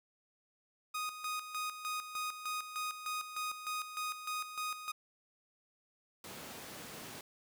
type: tone with tremolo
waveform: sawtooth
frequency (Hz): 1244.5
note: D#6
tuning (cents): 0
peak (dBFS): -32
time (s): 0.94-4.92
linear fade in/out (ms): 10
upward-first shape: square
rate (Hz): 3.3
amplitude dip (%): 65
type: high-pass noise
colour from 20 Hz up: pink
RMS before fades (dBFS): -48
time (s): 6.24-7.21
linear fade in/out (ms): 2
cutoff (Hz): 150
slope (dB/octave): 12
effects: none